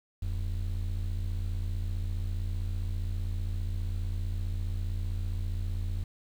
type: ring-modulated tone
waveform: triangle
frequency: 62.2 Hz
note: B1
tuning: 13 cents sharp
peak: -24 dBFS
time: 0.22-6.04 s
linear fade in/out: 5 ms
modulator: 27.6 Hz
effects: 9-bit